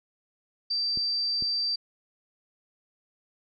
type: tone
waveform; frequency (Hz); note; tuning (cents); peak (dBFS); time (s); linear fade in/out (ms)
sine; 4673; D8; -9; -25; 0.7-1.76; 10
type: clicks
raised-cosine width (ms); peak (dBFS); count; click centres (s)
3; -27; 2; 0.974 / 1.424
effects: none